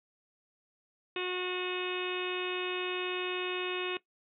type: harmonic tone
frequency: 363.9 Hz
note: F#4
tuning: 29 cents flat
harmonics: 1 / 2 / 3 / 4 / 5 / 6 / 7 / 8 / 9 / 10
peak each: -34 / -46 / -43 / -46 / -46 / -46 / -39 / -43 / -53 / -44 dBFS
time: 1.16-3.97 s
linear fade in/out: 2 ms
effects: noise-tail reverb RT60 0.1 s tail -17 dB re dry